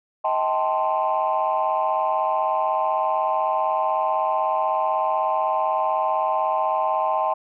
sine chord, A half-diminished seventh, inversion second, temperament equal with one note detuned, 633.9 / 784 / 880 / 1046.5 Hz, Eb5 / G5 / A5 / C6, +32 / 0 / 0 / 0 cents, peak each -24 dBFS, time 0.24-7.34 s, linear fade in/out 10 ms, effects tanh soft clip ceiling -12 dBFS

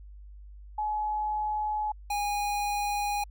sine / square tone pair in turn, 849 / 821 Hz, G#5 / G#5, +38 / -20 cents, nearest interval minor second, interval 58 cents, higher first, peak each -27 / -28 dBFS, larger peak first, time 0.78-1.92 / 2.1-3.24 s, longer neither, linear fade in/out 5 ms, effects added 50 Hz sine -44 dBFS peak until 3.3 s

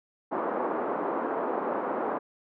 pink band-pass noise, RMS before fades -30 dBFS, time 0.31-2.19 s, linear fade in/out 20 ms, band 290 to 1200 Hz, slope 24 dB/octave, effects none

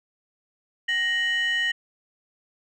sine tone pair together, 1872.2 / 2972 Hz, A#6 / F#7, +7 / +7 cents, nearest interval minor sixth, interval 800 cents, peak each -21 / -25 dBFS, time 0.88-1.72 s, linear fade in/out 10 ms, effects tanh soft clip ceiling -18 dBFS

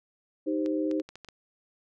sine chord, C minor, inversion first, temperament equal, 311.1 / 392 / 523.3 Hz, Eb4 / G4 / C5, 0 / 0 / 0 cents, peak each -27 / -33 / -33 dBFS, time 0.46-1.02 s, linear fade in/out 20 ms
clicks, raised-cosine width 0.2 ms, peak -27 dBFS, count 7, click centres 0.661 / 0.913 / 0.999 / 1.09 / 1.156 / 1.247 / 1.287 s
effects none

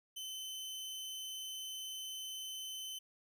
sawtooth tone, 3054 Hz, G7, 46 cents flat, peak -39 dBFS, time 0.16-2.99 s, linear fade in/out 10 ms, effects none

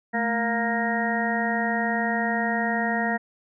harmonic tone with a mistuned harmonic, 233.4 Hz, A#3, 2 cents sharp, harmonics 1 / 2 / 3 / 4 / 6 / 7 / 8, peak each -27 / -33 / -28 / -33 / -36 / -36 / -27 dBFS, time 0.13-3.18 s, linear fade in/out 20 ms, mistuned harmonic 1, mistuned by -100 cents, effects none

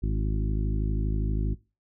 harmonic tone with a mistuned harmonic, 52.5 Hz, G#1, 19 cents sharp, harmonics 1 / 2 / 3 / 4 / 5 / 6 / 7, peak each -25 / -31 / -35 / -37 / -39 / -41 / -42 dBFS, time 0.02-1.55 s, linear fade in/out 20 ms, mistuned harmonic 6, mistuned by +20 cents, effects noise-tail reverb RT60 0.3 s tail -22 dB re dry

